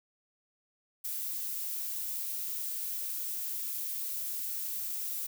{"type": "noise", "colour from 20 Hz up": "violet", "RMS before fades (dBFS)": -36, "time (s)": [1.04, 5.27], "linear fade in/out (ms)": 10, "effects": []}